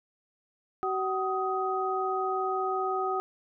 sine tone cluster, 378.4 / 756 / 1253 Hz, F#4 / F#5 / D#6, +39 / +37 / +12 cents, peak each -31 dBFS, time 0.83-3.2 s, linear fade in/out 0 ms, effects none

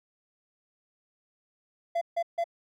triangle tone bursts, 680 Hz, F5, 46 cents flat, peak -23 dBFS, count 3, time 1.95-2.442 s, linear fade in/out 10 ms, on 64 ms, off 150 ms, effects none

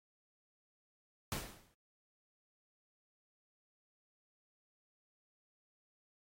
pink noise with exponential decay, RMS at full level -37 dBFS, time 1.32-1.74 s, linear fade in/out 0 ms, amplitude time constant 91 ms, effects AAC 48 kbps

